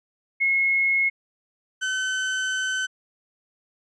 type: tone pair in turn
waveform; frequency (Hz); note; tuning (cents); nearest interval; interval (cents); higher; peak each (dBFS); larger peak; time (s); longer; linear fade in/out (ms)
sine / 35% pulse; 2170 / 1524.3; C#7 / G6; -37 / -49; tritone; 612; first; -18 / -22; first; 0.4-1.1 / 1.81-2.87; second; 20
effects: resampled to 22050 Hz